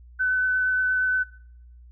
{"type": "tone with vibrato", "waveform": "sine", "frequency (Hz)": 1510, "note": "F#6", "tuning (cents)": 35, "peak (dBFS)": -20, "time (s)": [0.19, 1.24], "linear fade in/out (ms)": 20, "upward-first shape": "triangle", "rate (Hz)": 8.5, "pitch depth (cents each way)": 11, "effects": ["noise-tail reverb RT60 0.7 s tail -24 dB re dry", "added 60 Hz sine -45 dBFS peak until 1.91 s"]}